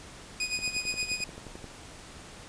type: tone with tremolo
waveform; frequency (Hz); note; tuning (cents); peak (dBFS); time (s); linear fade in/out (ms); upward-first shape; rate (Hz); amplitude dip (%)
20% pulse; 2489; D#7; 0; -22; 0.4-1.24; 2; sine; 8.6; 75
type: click train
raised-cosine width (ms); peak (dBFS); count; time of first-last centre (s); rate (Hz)
2; -29; 13; 0.59-1.643; 11.4
effects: pink hiss -47 dBFS RMS until 2.48 s + resampled to 22050 Hz